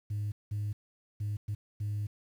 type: tone bursts at uneven times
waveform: sine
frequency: 103.83 Hz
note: G#2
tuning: in tune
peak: -29 dBFS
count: 5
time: 0.1-0.32 / 0.51-0.73 / 1.2-1.37 / 1.48-1.55 / 1.8-2.07 s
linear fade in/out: 10 ms
effects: tanh soft clip ceiling -29 dBFS + 10-bit